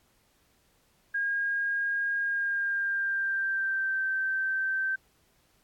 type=tone with pitch glide; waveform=sine; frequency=1626 to 1554.4 Hz; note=G#6 to G6; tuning=-37 to -15 cents; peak=-26 dBFS; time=1.14-4.96 s; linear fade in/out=10 ms; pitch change=-78 cents; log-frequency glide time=2.18-4.04 s; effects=pink hiss -67 dBFS RMS until 5.63 s + AAC 64 kbps